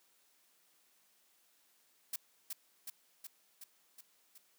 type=noise with echo; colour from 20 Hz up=blue; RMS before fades=-38 dBFS; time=2.13-2.16 s; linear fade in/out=5 ms; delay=370 ms; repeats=6; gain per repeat=-3 dB; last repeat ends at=4.38 s; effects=white hiss -71 dBFS RMS until 4.58 s + high-pass 200 Hz 12 dB/octave